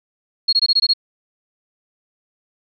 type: tone bursts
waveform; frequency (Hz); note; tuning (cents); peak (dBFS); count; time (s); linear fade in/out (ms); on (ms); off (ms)
sine; 4300; C8; +47; -11; 7; 0.48-0.936; 10; 48; 20
effects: none